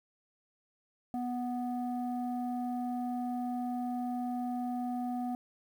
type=tone with low-pass filter; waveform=square; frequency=246.3 Hz; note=B3; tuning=5 cents flat; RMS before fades=-35 dBFS; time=1.14-5.35 s; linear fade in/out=0 ms; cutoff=630 Hz; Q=5; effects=10-bit